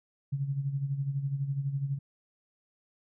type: tone with tremolo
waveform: sine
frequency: 138.7 Hz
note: C#3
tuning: 1 cent sharp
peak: -26 dBFS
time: 0.32-1.99 s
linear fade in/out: 10 ms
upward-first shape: sine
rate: 12 Hz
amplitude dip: 65%
effects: none